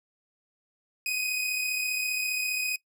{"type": "tone pair together", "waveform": "sawtooth", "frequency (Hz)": [2501, 2536], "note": ["D#7", "D#7"], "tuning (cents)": [8, 32], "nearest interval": "unison", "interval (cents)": 24, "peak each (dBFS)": [-25, -33], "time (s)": [1.06, 2.76], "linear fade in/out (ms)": 2, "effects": ["noise-tail reverb RT60 0.1 s tail -19 dB re dry"]}